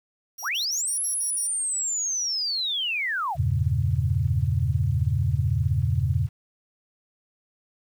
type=tone bursts; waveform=sawtooth; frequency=5690 Hz; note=F8; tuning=31 cents sharp; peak=-32 dBFS; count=7; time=0.38-1.474 s; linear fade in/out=10 ms; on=110 ms; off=54 ms
type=linear two-way sweep; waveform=sine; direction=up then down; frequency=587.3 to 11175 to 602 Hz; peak=-24 dBFS; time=0.42-3.37 s; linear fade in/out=50 ms; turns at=1.04 s
type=chord; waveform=sine; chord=E diminished seventh; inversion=none; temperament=equal; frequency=82.41 / 98 / 116.54 / 138.59 Hz; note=E2 / G2 / Bb2 / Db3; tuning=0 / 0 / 0 / 0 cents; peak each=-26 dBFS; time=3.35-6.29 s; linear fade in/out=50 ms
effects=9-bit